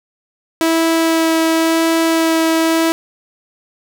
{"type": "tone with vibrato", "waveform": "sawtooth", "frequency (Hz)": 326.2, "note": "E4", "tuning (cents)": -18, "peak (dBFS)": -8, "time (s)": [0.61, 2.92], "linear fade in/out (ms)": 0, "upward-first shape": "sine", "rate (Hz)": 0.94, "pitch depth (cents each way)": 9, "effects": []}